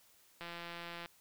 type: click train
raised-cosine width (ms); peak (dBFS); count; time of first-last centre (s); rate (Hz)
0.3; -29; 112; 0.41-1.059; 171
effects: white hiss -66 dBFS RMS until 1.2 s